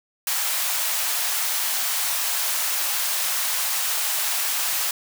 white high-pass noise, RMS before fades -24 dBFS, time 0.27-4.91 s, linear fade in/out 2 ms, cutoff 650 Hz, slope 24 dB/octave, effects none

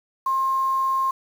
sine tone with quantisation, 1064 Hz, C6, 29 cents sharp, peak -19 dBFS, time 0.26-1.11 s, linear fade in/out 5 ms, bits 7, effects none

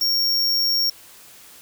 square tone, 5530 Hz, F8, 18 cents flat, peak -18 dBFS, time 0.01-0.9 s, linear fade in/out 5 ms, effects white hiss -46 dBFS RMS until 1.61 s

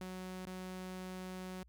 sawtooth tone with dropouts, 185 Hz, F#3, in tune, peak -39 dBFS, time 0.01-1.63 s, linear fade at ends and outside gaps 2 ms, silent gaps 0.454-0.468 s, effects added 59 Hz sine -60 dBFS peak until 1.68 s

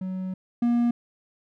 triangle tone pair in turn, 186.7 / 238.1 Hz, F#3 / A#3, +16 / +37 cents, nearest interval major third, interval 421 cents, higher second, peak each -26 / -17 dBFS, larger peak second, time 0.01-0.34 / 0.62-0.91 s, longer first, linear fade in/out 5 ms, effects none

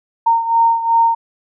sine beating tone pair, 919 / 921.7 Hz, A#5 / A#5, -25 / -20 cents, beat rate 2.7 Hz, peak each -12 / -17 dBFS, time 0.26-1.15 s, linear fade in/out 10 ms, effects none

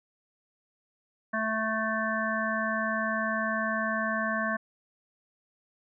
harmonic tone, 220 Hz, A3, in tune, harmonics 1 / 3 / 5 / 7 / 8, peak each -33 / -33 / -33 / -33 / -33 dBFS, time 1.33-4.57 s, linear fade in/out 10 ms, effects none

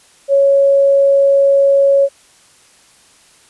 sine tone, 554.4 Hz, C#5, in tune, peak -7 dBFS, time 0.28-2.09 s, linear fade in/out 50 ms, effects white hiss -48 dBFS RMS until 3.49 s + resampled to 24000 Hz

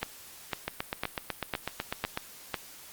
two click trains, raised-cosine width 0.3 ms, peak -13 / -14 dBFS, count 6 / 13, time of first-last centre 0.03-2.543 / 0.68-2.174 s, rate 1.99 / 8.03 Hz, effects white hiss -49 dBFS RMS until 2.92 s + Opus 48 kbps

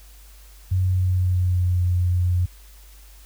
sine tone with pitch glide, 92.5 to 89.25 Hz, F#2 to F2, 0 to +38 cents, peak -17 dBFS, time 0.71-2.46 s, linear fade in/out 10 ms, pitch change -62 cents, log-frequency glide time 0.87-1.82 s, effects added 50 Hz sine -44 dBFS peak until 3.25 s + white hiss -52 dBFS RMS until 3.25 s

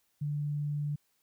sine tone, 146.83 Hz, D3, in tune, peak -30 dBFS, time 0.21-0.96 s, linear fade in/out 10 ms, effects white hiss -74 dBFS RMS until 1.22 s

